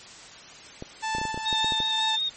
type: clicks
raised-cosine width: 2 ms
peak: -21 dBFS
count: 11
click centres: 0.824 / 1.15 / 1.184 / 1.215 / 1.253 / 1.344 / 1.376 / 1.528 / 1.645 / 1.722 / 1.803 s
type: tone with tremolo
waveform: sawtooth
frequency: 880 Hz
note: A5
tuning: in tune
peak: -22 dBFS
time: 1.02-2.17 s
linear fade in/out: 20 ms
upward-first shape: sine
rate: 2.1 Hz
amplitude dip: 45%
type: tone with vibrato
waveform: sine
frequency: 3672 Hz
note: A#7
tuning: 27 cents flat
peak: -24 dBFS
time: 1.45-2.3 s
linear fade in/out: 20 ms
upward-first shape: square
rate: 5.4 Hz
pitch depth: 22 cents each way
effects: white hiss -45 dBFS RMS until 2.36 s + MP3 32 kbps